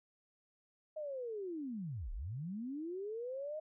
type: linear two-way sweep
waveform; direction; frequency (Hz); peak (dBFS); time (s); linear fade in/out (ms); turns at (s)
sine; down then up; 630 to 30.87 to 630; -39; 0.96-3.6; 10; 2.12
effects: none